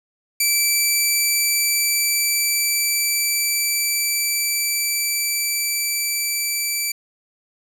10% pulse tone with level ramp, 2325 Hz, D7, 18 cents flat, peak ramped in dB -7 to -12 dBFS, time 0.4-6.92 s, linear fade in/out 5 ms, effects none

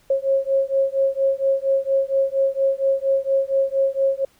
sine beating tone pair, 540 / 544.3 Hz, C#5 / C#5, -45 / -32 cents, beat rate 4.3 Hz, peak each -20 / -20 dBFS, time 0.1-4.25 s, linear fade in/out 5 ms, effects pink hiss -58 dBFS RMS until 4.39 s

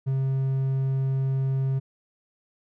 triangle tone, 133.9 Hz, C3, 40 cents sharp, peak -20 dBFS, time 0.06-1.8 s, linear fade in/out 20 ms, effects none

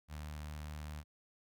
sawtooth tone with notch filter, 75.4 Hz, D2, 46 cents sharp, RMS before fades -45 dBFS, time 0.08-1.04 s, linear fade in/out 50 ms, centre 380 Hz, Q 0.79, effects none

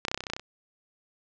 clicks, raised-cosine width 0.2 ms, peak -11 / -10 / -11 / -7 / -18 / -16 / -21 / -16 / -14 / -11 / -17 / -25 dBFS, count 12, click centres 0.051 / 0.083 / 0.115 / 0.145 / 0.176 / 0.206 / 0.238 / 0.268 / 0.3 / 0.335 / 0.365 / 0.396 s, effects low-pass 7000 Hz 12 dB/octave

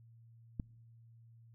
click, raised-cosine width 5 ms, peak -25 dBFS, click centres 0.598 s, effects noise-tail reverb RT60 1.0 s tail -26 dB re dry + added 115 Hz sine -57 dBFS peak until 1.54 s

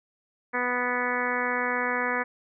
harmonic tone, 246.9 Hz, B3, in tune, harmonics 1 / 2 / 3 / 4 / 5 / 6 / 7 / 8 / 9, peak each -35 / -32 / -36 / -32 / -34 / -34 / -31 / -33 / -36 dBFS, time 0.53-2.24 s, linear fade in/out 20 ms, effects none

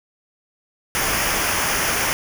pink noise with comb filter, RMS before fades -21 dBFS, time 0.95-2.13 s, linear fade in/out 0 ms, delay 0.25 ms, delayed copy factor -0.65, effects none

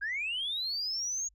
sine linear sweep, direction up, 1568 to 6700 Hz, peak -30 dBFS, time 0.01-1.29 s, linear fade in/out 20 ms, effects tanh soft clip ceiling -27 dBFS + added 50 Hz sine -63 dBFS peak until 1.34 s

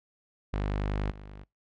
sawtooth tone with level steps, 50.3 Hz, G1, 45 cents sharp, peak -24 / -39 dBFS, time 0.53-1.44 s, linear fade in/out 10 ms, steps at 1.11 s, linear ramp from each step 2 ms, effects noise-tail reverb RT60 0.2 s tail -25 dB re dry + low-pass 3000 Hz 12 dB/octave

